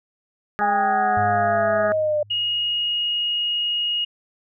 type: harmonic tone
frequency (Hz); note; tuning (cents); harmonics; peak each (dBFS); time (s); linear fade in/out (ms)
207.7; G#3; 0; 1 / 2 / 3 / 4 / 6 / 7 / 8 / 9; -31 / -32 / -34 / -32 / -27 / -31 / -28 / -38; 0.59-1.92; 0
type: exponential sweep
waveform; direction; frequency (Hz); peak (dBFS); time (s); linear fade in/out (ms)
sine; down; 820 to 594; -18; 0.61-2.23; 5
type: tone with exponential decay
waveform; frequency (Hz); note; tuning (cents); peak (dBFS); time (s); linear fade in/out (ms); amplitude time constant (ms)
sine; 103; G#2; -14; -25; 1.17-3.29; 0; 460
type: tone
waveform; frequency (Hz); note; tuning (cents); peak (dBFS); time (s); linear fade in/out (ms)
sine; 2874; F7; +49; -20; 2.3-4.05; 10
effects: none